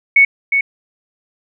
sine tone with echo, 2217 Hz, C#7, in tune, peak -5 dBFS, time 0.16-0.25 s, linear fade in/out 5 ms, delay 360 ms, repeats 1, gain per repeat -6 dB, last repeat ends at 0.61 s, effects none

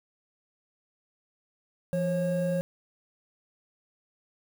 triangle tone pair together, 171.23 / 543 Hz, F3 / C#5, -34 / -36 cents, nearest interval octave + minor sixth, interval 1998 cents, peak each -26 dBFS, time 1.93-2.61 s, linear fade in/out 0 ms, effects 8-bit

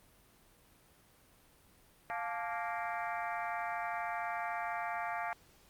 harmonic tone with a mistuned harmonic, 233.1 Hz, A#3, in tune, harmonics 3 / 4 / 5 / 6 / 7 / 8 / 9 / 10, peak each -39 / -41 / -43 / -45 / -46 / -47 / -48 / -49 dBFS, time 2.1-5.33 s, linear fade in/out 0 ms, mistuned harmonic 4, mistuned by -110 cents, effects pink hiss -64 dBFS RMS until 5.69 s + Opus 32 kbps

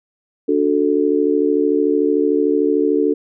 sine chord, D major, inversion none, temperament just, 293.7 / 367.1 / 440.5 Hz, D4 / F#4 / A4, 0 / -14 / +2 cents, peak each -17 / -19 / -17 dBFS, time 0.48-3.14 s, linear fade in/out 10 ms, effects none

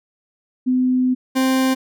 sine / 40% pulse tone pair in turn, 254.2 / 262 Hz, C4 / C4, -50 / +2 cents, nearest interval minor second, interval 52 cents, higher second, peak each -14 dBFS, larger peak neither, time 0.66-1.15 / 1.35-1.75 s, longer first, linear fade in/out 20 ms, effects none

